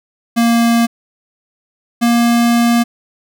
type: tone pair in turn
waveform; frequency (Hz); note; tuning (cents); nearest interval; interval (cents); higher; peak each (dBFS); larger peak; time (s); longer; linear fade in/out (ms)
square; 233.1 / 235.8; A#3 / A#3; 0 / +20; unison; 20; second; -10; neither; 0.36-0.87 / 2.01-2.84; second; 20
effects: none